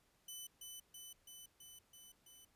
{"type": "tone with echo", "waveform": "10% pulse", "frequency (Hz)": 3000, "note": "F#7", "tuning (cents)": 23, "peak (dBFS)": -39, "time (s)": [0.28, 0.47], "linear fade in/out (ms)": 5, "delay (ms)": 330, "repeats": 6, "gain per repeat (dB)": -2, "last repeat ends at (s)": 2.45, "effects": ["pink hiss -75 dBFS RMS until 2.55 s", "resampled to 32000 Hz"]}